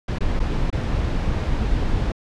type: noise with dropouts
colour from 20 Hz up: brown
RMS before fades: -21 dBFS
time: 0.08-2.12 s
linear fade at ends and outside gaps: 5 ms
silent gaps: 0.186-0.206 / 0.394-0.4 / 0.703-0.726 s
effects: low-pass 5000 Hz 12 dB/octave